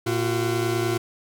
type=tone cluster; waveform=40% pulse; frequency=114.3 / 342.9 / 372.8 Hz; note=A#2 / F4 / F#4; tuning=-34 / -32 / +13 cents; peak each=-26 dBFS; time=0.06-0.98 s; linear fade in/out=10 ms; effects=none